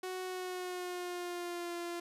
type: tone with pitch glide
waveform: sawtooth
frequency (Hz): 370 to 345.2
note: F#4 to F4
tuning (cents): 0 to -20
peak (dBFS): -34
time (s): 0.03-2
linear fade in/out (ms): 5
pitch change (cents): -120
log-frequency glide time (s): 0.24-1.75
effects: resampled to 32000 Hz